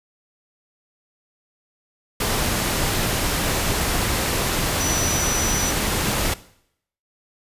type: tone in noise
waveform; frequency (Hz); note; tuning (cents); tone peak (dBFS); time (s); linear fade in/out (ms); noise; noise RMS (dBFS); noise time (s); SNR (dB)
sine; 5920; F#8; 0; -24; 4.8-5.71; 5; pink; -22; 2.2-6.34; -5
effects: noise-tail reverb RT60 0.7 s tail -18 dB re dry + resampled to 32000 Hz